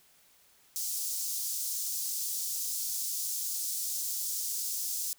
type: high-pass noise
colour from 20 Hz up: pink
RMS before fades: -34 dBFS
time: 0.76-5.13 s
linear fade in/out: 0 ms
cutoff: 5500 Hz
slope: 24 dB/octave
effects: white hiss -63 dBFS RMS until 5.18 s